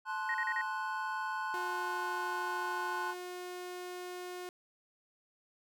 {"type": "chord", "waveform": "triangle", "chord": "F# diminished", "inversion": "first", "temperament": "equal with one note detuned", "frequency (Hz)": [870.9, 1046.5, 1480], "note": ["A5", "C6", "F#6"], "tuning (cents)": [-18, 0, 0], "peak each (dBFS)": -37, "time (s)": [0.05, 3.15], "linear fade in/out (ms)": 50}
{"type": "tone bursts", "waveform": "sine", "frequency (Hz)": 1875, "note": "A#6", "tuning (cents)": 10, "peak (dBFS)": -32, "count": 4, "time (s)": [0.29, 0.613], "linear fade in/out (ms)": 2, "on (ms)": 53, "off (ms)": 37}
{"type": "tone", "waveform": "sawtooth", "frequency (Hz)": 360, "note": "F#4", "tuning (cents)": -47, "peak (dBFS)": -37, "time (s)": [1.54, 4.49], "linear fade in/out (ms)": 0}
{"effects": []}